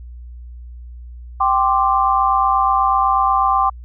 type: chord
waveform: sine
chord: G suspended fourth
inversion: none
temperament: equal with one note detuned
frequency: 781.3 / 1046.5 / 1174.7 Hz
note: G5 / C6 / D6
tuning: -6 / 0 / 0 cents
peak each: -17 dBFS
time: 1.4-3.7 s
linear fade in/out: 10 ms
effects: added 60 Hz sine -32 dBFS peak until 3.84 s